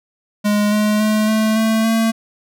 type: tone with pitch steps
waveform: square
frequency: 207.7 / 211.1 / 214.5 / 218 / 221.6 / 225.2 Hz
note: G#3 / G#3 / A3 / A3 / A3 / A3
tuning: 0 / +29 / -44 / -16 / +13 / +40 cents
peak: -14 dBFS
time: 0.44-2.12 s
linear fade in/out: 20 ms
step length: 280 ms
effects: none